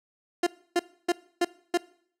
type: tone bursts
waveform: 30% pulse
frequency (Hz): 349.2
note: F4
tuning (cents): 0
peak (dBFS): -18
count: 5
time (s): 0.43-1.775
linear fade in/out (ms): 5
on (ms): 37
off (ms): 290
effects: noise-tail reverb RT60 0.6 s tail -21 dB re dry + low-pass 10000 Hz 12 dB/octave